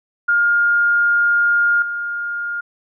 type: tone with level steps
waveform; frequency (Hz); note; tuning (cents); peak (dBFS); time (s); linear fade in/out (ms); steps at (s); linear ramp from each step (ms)
sine; 1414; F6; +21; -12 / -21; 0.28-2.61; 10; 1.82; 2
effects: none

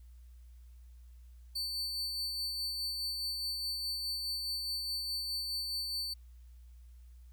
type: tone with tremolo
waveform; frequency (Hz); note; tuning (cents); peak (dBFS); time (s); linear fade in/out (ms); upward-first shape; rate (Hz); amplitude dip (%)
40% pulse; 4500; C#8; +25; -32; 1.55-6.14; 10; sine; 4.8; 30
effects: added 60 Hz sine -51 dBFS peak until 7.32 s + white hiss -74 dBFS RMS until 7.32 s

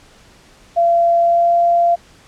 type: tone with pitch glide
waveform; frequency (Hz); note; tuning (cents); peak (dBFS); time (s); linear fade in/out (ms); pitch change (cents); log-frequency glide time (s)
sine; 683 to 688.5; F5 to F5; -39 to -25; -10; 0.76-1.96; 20; +14; 1.2-1.56
effects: pink hiss -47 dBFS RMS until 2.27 s + low-pass 8000 Hz 12 dB/octave

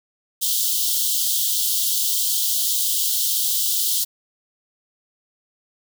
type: high-pass noise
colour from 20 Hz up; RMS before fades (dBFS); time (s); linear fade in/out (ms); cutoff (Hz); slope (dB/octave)
white; -21; 0.41-4.05; 20; 3000; 96
effects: none

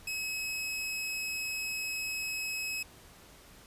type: tone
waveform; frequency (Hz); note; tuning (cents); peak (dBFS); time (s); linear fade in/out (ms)
sawtooth; 2564; E7; -49; -30; 0.07-2.83; 5
effects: pink hiss -55 dBFS RMS until 3.66 s + resampled to 32000 Hz

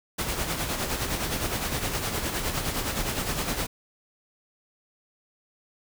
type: noise with tremolo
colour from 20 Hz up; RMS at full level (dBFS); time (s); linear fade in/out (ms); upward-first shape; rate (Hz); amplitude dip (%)
pink; -27; 0.18-3.67; 10; sine; 9.7; 50
effects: none

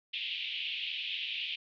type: band-pass noise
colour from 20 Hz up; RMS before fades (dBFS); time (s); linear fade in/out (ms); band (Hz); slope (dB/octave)
white; -37; 0.13-1.56; 10; 2500 to 3400; 48
effects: none

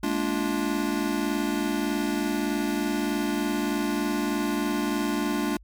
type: chord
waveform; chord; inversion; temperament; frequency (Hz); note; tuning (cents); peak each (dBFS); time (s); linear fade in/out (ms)
square; Bb dominant seventh; third; just; 209.8 / 233.1 / 291.4 / 349.6; Ab3 / Bb3 / D4 / F4; +18 / 0 / -13 / +2; -31 / -33 / -28 / -32; 0.03-5.57; 5
effects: added 50 Hz sine -48 dBFS peak until 5.63 s + MP3 96 kbps

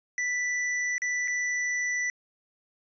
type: tone with dropouts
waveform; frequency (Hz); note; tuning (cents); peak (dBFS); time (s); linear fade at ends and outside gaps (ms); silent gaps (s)
square; 1975.5; B6; 0; -27; 0.18-2.1; 1; 0.981-1.019 / 1.276-1.28
effects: resampled to 16000 Hz

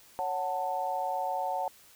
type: chord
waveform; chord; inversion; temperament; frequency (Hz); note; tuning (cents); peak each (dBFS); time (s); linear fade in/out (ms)
sine; F# minor; second; just; 555 / 740 / 888; C#5 / F#5 / A5; +2 / 0 / +16; -36 / -32 / -33; 0.19-1.68; 0
effects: white hiss -57 dBFS RMS until 1.95 s

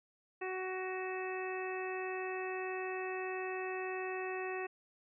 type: harmonic tone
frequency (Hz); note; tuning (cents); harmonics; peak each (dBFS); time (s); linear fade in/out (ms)
373.2; F#4; +15; 1 / 2 / 3 / 4 / 5 / 6 / 7; -39 / -44 / -48 / -52 / -45 / -56 / -46; 0.41-4.67; 10
effects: none

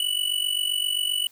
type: tone with amplitude modulation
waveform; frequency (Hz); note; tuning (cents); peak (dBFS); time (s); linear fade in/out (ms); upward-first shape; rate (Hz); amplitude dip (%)
square; 2960; F#7; 0; -20; 0-1.27; 2; sine; 47.6; 80
effects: white hiss -57 dBFS RMS until 1.31 s

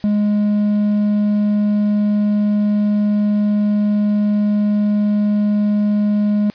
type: tone with hard clipping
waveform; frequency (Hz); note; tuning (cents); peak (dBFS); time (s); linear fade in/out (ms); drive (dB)
sine; 207.7; G#3; 0; -14; 0.04-6.5; 0; 3
effects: white hiss -46 dBFS RMS until 6.54 s + resampled to 11025 Hz

